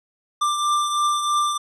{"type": "beating tone pair", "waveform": "square", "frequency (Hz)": [1184, 1187.1], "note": ["D6", "D6"], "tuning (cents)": [14, 18], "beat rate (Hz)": 3.1, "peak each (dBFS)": [-20, -29], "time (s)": [0.41, 1.58], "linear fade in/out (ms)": 10, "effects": ["resampled to 24000 Hz"]}